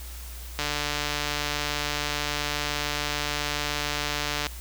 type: click train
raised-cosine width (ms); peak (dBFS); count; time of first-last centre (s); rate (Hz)
0.2; -10; 571; 0.59-4.468; 147
effects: added 60 Hz sine -37 dBFS peak until 4.6 s + white hiss -44 dBFS RMS until 4.6 s